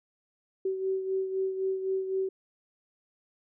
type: beating tone pair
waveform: sine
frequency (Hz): 380.8 / 384.7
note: F#4 / G4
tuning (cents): +50 / -33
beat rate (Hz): 3.9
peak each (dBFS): -28 / -36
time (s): 0.65-2.29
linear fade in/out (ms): 5
effects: none